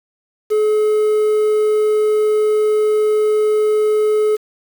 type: tone with quantisation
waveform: triangle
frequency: 426.7 Hz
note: G#4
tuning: 47 cents sharp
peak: -10 dBFS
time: 0.5-4.37 s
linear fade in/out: 20 ms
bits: 6
effects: none